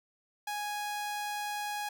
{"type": "tone", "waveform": "sawtooth", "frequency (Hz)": 830, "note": "G#5", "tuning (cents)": -1, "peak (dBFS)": -30, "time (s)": [0.47, 1.89], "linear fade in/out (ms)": 5, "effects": []}